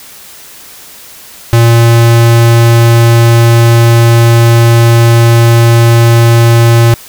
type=tone; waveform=square; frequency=116.54 Hz; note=A#2; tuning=in tune; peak=-3 dBFS; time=1.53-6.94 s; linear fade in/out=0 ms; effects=white hiss -32 dBFS RMS until 7.08 s